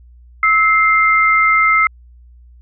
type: tone pair together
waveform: sine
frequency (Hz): 1300 / 2095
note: E6 / C7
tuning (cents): -24 / +2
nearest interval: minor sixth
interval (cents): 826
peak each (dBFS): -12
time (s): 0.43-1.87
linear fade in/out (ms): 2
effects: added 60 Hz sine -40 dBFS peak until 2.61 s